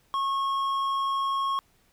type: tone with hard clipping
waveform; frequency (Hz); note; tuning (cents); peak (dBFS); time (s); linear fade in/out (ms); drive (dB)
sine; 1092; C#6; -26; -26; 0.14-1.59; 0; 6
effects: pink hiss -65 dBFS RMS until 1.92 s

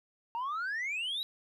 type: exponential sweep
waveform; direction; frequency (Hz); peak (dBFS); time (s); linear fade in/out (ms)
sine; up; 906 to 3951; -30; 0.35-1.23; 0
effects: tanh soft clip ceiling -31 dBFS + 12-bit

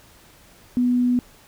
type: tone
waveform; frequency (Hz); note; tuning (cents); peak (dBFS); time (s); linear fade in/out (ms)
sine; 246.5; B3; -3; -16; 0.77-1.19; 0
effects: pink hiss -51 dBFS RMS until 1.47 s

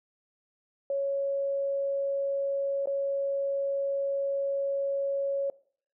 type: tone with dropouts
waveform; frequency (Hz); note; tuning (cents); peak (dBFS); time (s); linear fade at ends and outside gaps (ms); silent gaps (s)
sine; 554.4; C#5; 0; -26; 0.9-5.5; 2; 2.858-2.872
effects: noise-tail reverb RT60 0.5 s tail -20 dB re dry

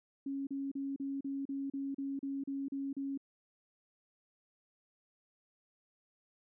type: tone bursts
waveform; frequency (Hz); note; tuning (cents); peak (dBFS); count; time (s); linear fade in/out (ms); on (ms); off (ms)
sine; 275.2; C#4; -12; -35; 12; 0.26-3.176; 5; 210; 36
effects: none

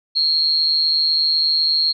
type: tone with amplitude modulation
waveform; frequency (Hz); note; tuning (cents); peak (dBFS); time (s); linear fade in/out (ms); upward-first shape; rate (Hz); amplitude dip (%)
sine; 4256; C8; +29; -11; 0.15-1.93; 20; sine; 152; 75
effects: none

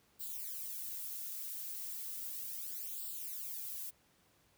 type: noise with flanger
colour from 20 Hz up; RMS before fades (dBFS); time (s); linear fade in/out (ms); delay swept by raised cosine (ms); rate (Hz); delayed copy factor
violet; -43; 0.19-3.91; 20; 0.24 to 3.24; 0.35; +0.95
effects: pink hiss -70 dBFS RMS until 4.57 s + high-pass 60 Hz 12 dB/octave

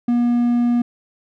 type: tone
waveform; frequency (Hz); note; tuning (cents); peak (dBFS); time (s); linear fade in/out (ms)
triangle; 240; B3; -49; -12; 0.08-0.82; 5
effects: none

